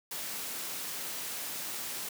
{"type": "high-pass noise", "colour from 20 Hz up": "white", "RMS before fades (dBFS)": -38, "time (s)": [0.11, 2.09], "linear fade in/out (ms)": 5, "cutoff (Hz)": 140, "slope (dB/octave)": 12, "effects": []}